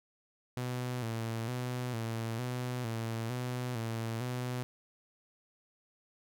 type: tone with vibrato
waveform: sawtooth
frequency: 119.1 Hz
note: A#2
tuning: 38 cents sharp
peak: -30 dBFS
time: 0.57-4.63 s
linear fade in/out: 0 ms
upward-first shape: square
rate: 1.1 Hz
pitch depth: 78 cents each way
effects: none